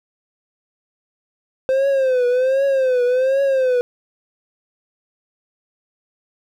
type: tone with vibrato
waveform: triangle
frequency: 520 Hz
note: C5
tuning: 11 cents flat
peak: -12 dBFS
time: 1.69-3.81 s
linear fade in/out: 0 ms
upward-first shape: triangle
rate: 1.3 Hz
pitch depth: 120 cents each way
effects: 9-bit